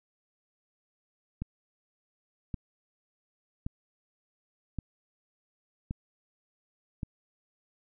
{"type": "click train", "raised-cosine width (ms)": 5, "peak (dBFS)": -21, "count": 6, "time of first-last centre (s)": [1.42, 7.032], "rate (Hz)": 0.891, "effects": []}